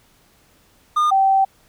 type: tone pair in turn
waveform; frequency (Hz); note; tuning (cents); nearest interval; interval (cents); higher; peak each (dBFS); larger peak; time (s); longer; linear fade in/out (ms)
triangle / sine; 1216 / 774.9; D#6 / G5; -40 / -20; minor sixth; 780; first; -12 / -12; neither; 0.96-1.11 / 1.11-1.45; second; 10
effects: pink hiss -56 dBFS RMS until 1.68 s